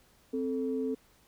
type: tone pair together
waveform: sine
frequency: 261.4 / 440 Hz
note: C4 / A4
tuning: -1 / 0 cents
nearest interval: major sixth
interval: 901 cents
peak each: -31 / -32 dBFS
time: 0.33-0.95 s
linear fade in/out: 10 ms
effects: tanh soft clip ceiling -21 dBFS + pink hiss -64 dBFS RMS until 1.27 s